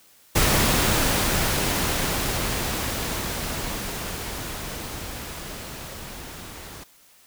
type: noise with level ramp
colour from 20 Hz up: pink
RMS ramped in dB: -19 to -40 dBFS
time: 0.35-6.84 s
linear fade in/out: 10 ms
effects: white hiss -55 dBFS RMS until 7.26 s